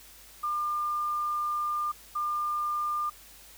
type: tone pair in turn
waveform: sine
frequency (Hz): 1200 / 1200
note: D6 / D6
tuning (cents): +37 / +37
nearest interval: unison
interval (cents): 0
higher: neither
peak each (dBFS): -27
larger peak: neither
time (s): 0.43-1.92 / 2.15-3.1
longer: first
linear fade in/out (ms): 10
effects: added 50 Hz sine -59 dBFS peak until 3.57 s + white hiss -52 dBFS RMS until 3.57 s